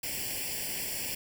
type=noise with comb filter; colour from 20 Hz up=white; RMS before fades=-35 dBFS; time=0.03-1.15 s; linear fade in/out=5 ms; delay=0.39 ms; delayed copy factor=+0.95; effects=none